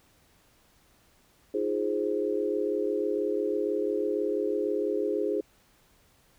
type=chord; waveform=sine; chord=F minor seventh; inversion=third; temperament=equal; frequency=311.1 / 349.2 / 415.3 / 523.3 Hz; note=Eb4 / F4 / Ab4 / C5; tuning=0 / 0 / 0 / 0 cents; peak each=-33 / -33 / -28 / -33 dBFS; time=1.54-5.41 s; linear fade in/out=5 ms; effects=pink hiss -63 dBFS RMS until 6.38 s